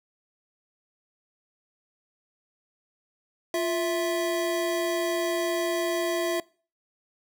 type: tone pair together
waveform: square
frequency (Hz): 348.7 / 659.3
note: F4 / E5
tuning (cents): -3 / 0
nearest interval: major seventh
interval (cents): 1103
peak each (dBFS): -28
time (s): 3.54-6.4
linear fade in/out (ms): 2
effects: noise-tail reverb RT60 0.4 s tail -23 dB re dry